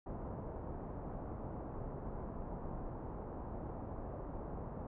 pink low-pass noise, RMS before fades -44 dBFS, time 0.06-4.87 s, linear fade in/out 5 ms, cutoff 970 Hz, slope 24 dB/octave, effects none

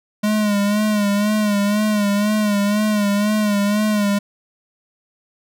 square tone with vibrato, 207.7 Hz, G#3, in tune, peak -16 dBFS, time 0.23-4.19 s, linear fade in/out 10 ms, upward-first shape sine, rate 2 Hz, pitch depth 53 cents each way, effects none

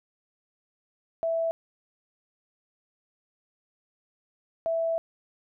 sine tone bursts at uneven times, 659.3 Hz, E5, in tune, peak -24 dBFS, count 2, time 1.23-1.51 / 4.66-4.98 s, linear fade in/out 0 ms, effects none

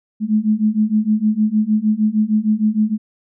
sine beating tone pair, 211 / 217.5 Hz, G#3 / A3, +28 / -20 cents, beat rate 6.5 Hz, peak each -17 / -16 dBFS, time 0.2-2.98 s, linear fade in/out 50 ms, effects none

